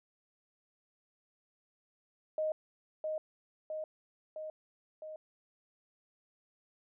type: tone with echo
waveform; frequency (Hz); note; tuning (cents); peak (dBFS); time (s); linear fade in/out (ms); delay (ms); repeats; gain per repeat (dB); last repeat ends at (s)
sine; 622.3; D#5; 0; -30; 2.38-2.52; 2; 660; 4; -3; 5.16
effects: none